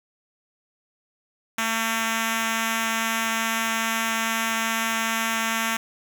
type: tone with notch filter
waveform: 5% pulse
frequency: 225.6 Hz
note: A3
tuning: 44 cents sharp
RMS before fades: -25 dBFS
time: 1.58-5.77 s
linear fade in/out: 5 ms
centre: 490 Hz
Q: 0.89
effects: none